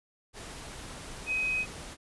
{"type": "tone in noise", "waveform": "sine", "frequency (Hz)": 2524, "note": "D#7", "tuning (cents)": 24, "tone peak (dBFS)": -27, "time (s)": [1.26, 1.66], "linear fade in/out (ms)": 50, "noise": "pink", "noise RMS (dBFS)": -43, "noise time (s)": [0.33, 1.97], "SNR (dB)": 13, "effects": ["resampled to 24000 Hz"]}